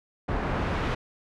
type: noise with low-pass filter sweep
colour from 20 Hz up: pink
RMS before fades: -28 dBFS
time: 0.28-0.95 s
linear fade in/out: 10 ms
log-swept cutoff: 1300 to 2300 Hz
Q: 0.7
effects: none